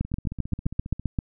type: two click trains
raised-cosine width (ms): 5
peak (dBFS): -12 / -22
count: 10 / 15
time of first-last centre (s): 0.01-1.188 / 0.05-0.996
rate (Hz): 7.64 / 14.8
effects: none